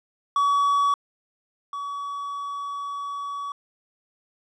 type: tone pair in turn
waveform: triangle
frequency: 1134 / 1134 Hz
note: C#6 / C#6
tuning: +39 / +39 cents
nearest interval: unison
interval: 0 cents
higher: neither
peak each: -16 / -27 dBFS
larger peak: first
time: 0.36-0.94 / 1.73-3.52 s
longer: second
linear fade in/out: 2 ms
effects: resampled to 22050 Hz